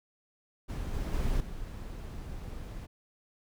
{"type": "noise with level steps", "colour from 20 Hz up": "brown", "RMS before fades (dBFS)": [-35, -33, -30, -40], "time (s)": [0.68, 2.87], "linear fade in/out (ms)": 20, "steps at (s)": [0.94, 1.13, 1.4], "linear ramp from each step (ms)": 5, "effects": []}